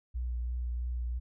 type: tone with vibrato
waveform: sine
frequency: 60.5 Hz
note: B1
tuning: 35 cents flat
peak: -31 dBFS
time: 0.14-1.2 s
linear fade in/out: 20 ms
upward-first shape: triangle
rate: 3 Hz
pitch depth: 26 cents each way
effects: none